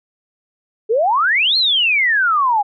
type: exponential two-way sweep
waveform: sine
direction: up then down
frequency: 414.4 to 4300 to 795 Hz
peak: -12 dBFS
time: 0.89-2.63 s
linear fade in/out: 20 ms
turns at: 1.57 s
effects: none